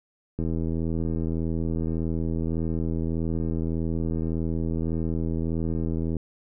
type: click train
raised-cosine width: 3 ms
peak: -16 dBFS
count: 473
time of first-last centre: 0.39-6.167 s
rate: 81.7 Hz
effects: none